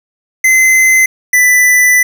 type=tone pair in turn; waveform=square; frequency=2053 / 1988.8 Hz; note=C7 / B6; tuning=-33 / +12 cents; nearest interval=minor second; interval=55 cents; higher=first; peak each=-6 dBFS; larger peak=neither; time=0.44-1.06 / 1.33-2.03 s; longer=second; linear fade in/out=5 ms; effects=none